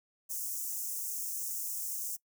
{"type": "high-pass noise", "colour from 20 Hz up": "white", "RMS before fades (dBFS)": -37, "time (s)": [0.29, 2.17], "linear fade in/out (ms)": 20, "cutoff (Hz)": 5900, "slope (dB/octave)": 48, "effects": ["noise-tail reverb RT60 0.1 s tail -22 dB re dry"]}